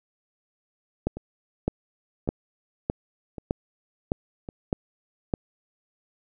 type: two click trains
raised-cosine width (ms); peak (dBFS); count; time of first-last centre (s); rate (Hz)
2; -10 / -22; 8 / 4; 1.07-5.338 / 1.17-4.489; 1.64 / 0.904
effects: none